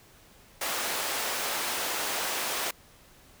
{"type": "high-pass noise", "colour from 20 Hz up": "pink", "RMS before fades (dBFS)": -31, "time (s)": [0.61, 2.71], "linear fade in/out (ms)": 5, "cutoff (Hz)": 540, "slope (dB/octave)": 12, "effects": ["pink hiss -56 dBFS RMS until 3.4 s"]}